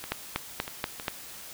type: two click trains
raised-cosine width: 0.3 ms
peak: -20 / -11 dBFS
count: 4 / 5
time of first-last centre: 0.04-0.998 / 0.12-1.082 s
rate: 3.13 / 4.16 Hz
effects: white hiss -44 dBFS RMS until 1.53 s